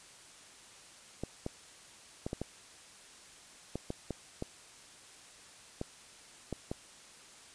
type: clicks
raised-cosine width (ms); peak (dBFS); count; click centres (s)
2; -22; 12; 1.236 / 1.464 / 2.265 / 2.331 / 2.416 / 3.756 / 3.904 / 4.107 / 4.424 / 5.814 / 6.527 / 6.715
effects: white hiss -55 dBFS RMS until 7.54 s + resampled to 22050 Hz